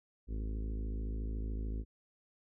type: harmonic tone with a mistuned harmonic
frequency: 53.7 Hz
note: A1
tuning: 41 cents flat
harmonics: 1 / 2 / 3 / 4 / 5 / 6 / 7 / 8 / 9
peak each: -35 / -47 / -55 / -49 / -49 / -56 / -54 / -59 / -61 dBFS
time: 0.27-1.85 s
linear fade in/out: 50 ms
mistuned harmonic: 1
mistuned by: +22 cents
effects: none